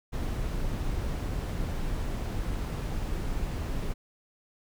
brown noise, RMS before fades -31 dBFS, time 0.12-3.94 s, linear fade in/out 20 ms, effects none

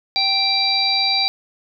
harmonic tone, 784 Hz, G5, in tune, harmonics 1 / 3 / 5 / 6, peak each -24 / -24 / -20 / -19 dBFS, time 0.16-1.28 s, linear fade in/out 0 ms, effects none

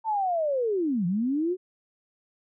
sine linear two-way sweep, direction down then up, 906 to 166.7 to 378.4 Hz, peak -23 dBFS, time 0.04-1.57 s, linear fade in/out 50 ms, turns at 1.06 s, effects none

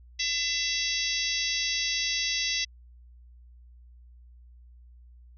harmonic tone with a mistuned harmonic, 671 Hz, E5, 31 cents sharp, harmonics 3 / 4 / 5 / 6 / 7 / 8 / 9, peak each -34 / -34 / -34 / -34 / -34 / -34 / -34 dBFS, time 0.19-2.65 s, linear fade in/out 10 ms, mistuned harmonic 6, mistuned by -54 cents, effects added 60 Hz sine -49 dBFS peak until 5.37 s

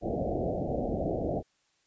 white low-pass noise, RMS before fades -31 dBFS, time 0.01-1.43 s, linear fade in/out 50 ms, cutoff 730 Hz, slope 96 dB/octave, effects white hiss -71 dBFS RMS until 1.86 s + resampled to 16000 Hz

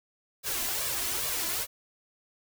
white noise with flanger, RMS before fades -31 dBFS, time 0.43-1.67 s, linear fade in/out 50 ms, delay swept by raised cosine 1.7 to 3 ms, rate 2.4 Hz, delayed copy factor +0.7, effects none

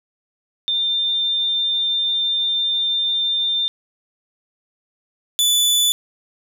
sine / sawtooth tone pair in turn, 3597 / 3480 Hz, A7 / A7, +37 / -20 cents, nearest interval minor second, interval 57 cents, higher first, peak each -17 / -11 dBFS, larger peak second, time 0.68-3.68 / 5.39-5.92 s, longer first, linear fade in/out 0 ms, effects none

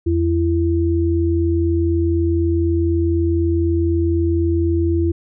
sine tone pair together, 84 / 336 Hz, E2 / E4, +33 / +33 cents, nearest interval 2 octaves, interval 2400 cents, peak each -17 dBFS, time 0.06-5.12 s, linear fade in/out 10 ms, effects none

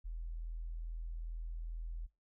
sine tone, 41.2 Hz, E1, in tune, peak -39 dBFS, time 0.04-2.07 s, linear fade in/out 20 ms, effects noise-tail reverb RT60 0.2 s tail -19 dB re dry

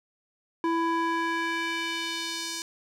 square tone with band-pass filter sweep, 332 Hz, E4, 12 cents sharp, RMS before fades -29 dBFS, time 0.64-2.62 s, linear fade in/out 0 ms, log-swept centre 730 to 6000 Hz, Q 1.3, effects none

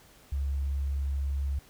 sine tone, 69.3 Hz, C#2, in tune, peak -27 dBFS, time 0.32-1.59 s, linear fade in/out 5 ms, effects pink hiss -57 dBFS RMS until 1.69 s

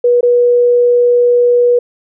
sine tone with dropouts, 485.1 Hz, B4, 31 cents flat, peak -6 dBFS, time 0.04-1.79 s, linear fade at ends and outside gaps 5 ms, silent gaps 0.209-0.229 s, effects none

